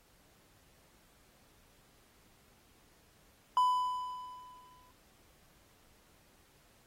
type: tone with exponential decay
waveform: triangle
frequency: 1000 Hz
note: B5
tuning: 21 cents sharp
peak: -21 dBFS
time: 3.57-4.91 s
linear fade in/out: 1 ms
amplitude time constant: 290 ms
effects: pink hiss -66 dBFS RMS until 6.86 s + AAC 48 kbps